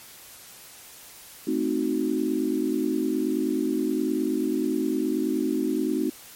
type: chord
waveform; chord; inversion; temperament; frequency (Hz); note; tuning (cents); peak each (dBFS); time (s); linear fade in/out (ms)
sine; A diminished seventh; none; equal; 220 / 261.6 / 311.1 / 370; A3 / C4 / Eb4 / Gb4; 0 / 0 / 0 / 0; -31 / -27 / -26 / -29; 1.47-6.1; 5
effects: white hiss -46 dBFS RMS until 6.35 s + MP3 64 kbps